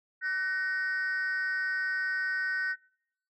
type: tone pair together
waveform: sine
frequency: 1510 / 1865 Hz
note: F#6 / A#6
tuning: +35 / 0 cents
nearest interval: major third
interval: 365 cents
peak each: -28 / -31 dBFS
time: 0.21-2.76 s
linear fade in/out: 50 ms
effects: noise-tail reverb RT60 0.7 s tail -25 dB re dry + tanh soft clip ceiling -25 dBFS